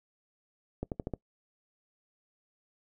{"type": "accelerating click train", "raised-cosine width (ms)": 2, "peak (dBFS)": -20, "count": 5, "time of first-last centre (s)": [0.83, 1.137], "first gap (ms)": 88, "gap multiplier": 0.91, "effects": ["noise-tail reverb RT60 0.1 s tail -22 dB re dry"]}